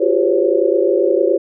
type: tone cluster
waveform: sine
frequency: 345.4 / 375.9 / 404.8 / 509 / 556 Hz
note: F4 / F#4 / G#4 / C5 / C#5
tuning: -19 / +27 / -44 / -48 / +5 cents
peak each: -18 dBFS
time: 0-1.38 s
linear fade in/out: 10 ms
effects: none